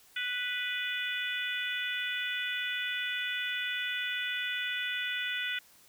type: harmonic tone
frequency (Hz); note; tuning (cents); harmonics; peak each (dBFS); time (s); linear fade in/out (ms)
493.9; B4; 0; 3 / 4 / 5 / 6 / 7; -36 / -37 / -38 / -39 / -39; 0.16-5.59; 5
effects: white hiss -60 dBFS RMS until 5.88 s